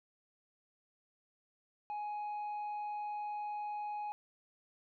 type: tone with tanh clipping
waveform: sine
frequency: 835 Hz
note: G#5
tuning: 9 cents sharp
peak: -38 dBFS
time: 1.9-4.12 s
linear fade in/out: 0 ms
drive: 3 dB
effects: none

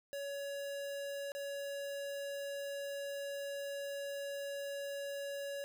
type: tone with dropouts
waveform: square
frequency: 562 Hz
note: C#5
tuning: 24 cents sharp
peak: -40 dBFS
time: 0.13-5.64 s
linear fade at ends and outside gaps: 0 ms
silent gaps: 1.319-1.35 s
effects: 12-bit

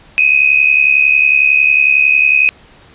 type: tone pair together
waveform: sine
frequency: 2489 / 2560 Hz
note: D#7 / D#7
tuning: 0 / +49 cents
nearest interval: unison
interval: 49 cents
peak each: -10 dBFS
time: 0.18-2.49 s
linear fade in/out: 0 ms
effects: pink hiss -43 dBFS RMS until 2.94 s + resampled to 8000 Hz

